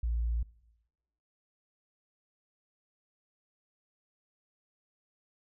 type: tone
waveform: sine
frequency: 57.7 Hz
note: A#1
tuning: 17 cents flat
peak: -27 dBFS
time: 0.03-0.43 s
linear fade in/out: 5 ms
effects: noise-tail reverb RT60 1.0 s tail -22 dB re dry + tanh soft clip ceiling -24 dBFS